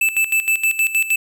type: tone with tremolo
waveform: square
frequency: 2637 Hz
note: E7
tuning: in tune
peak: -14 dBFS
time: 0.01-1.16 s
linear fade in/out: 5 ms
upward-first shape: square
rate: 6.4 Hz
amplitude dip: 75%
effects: none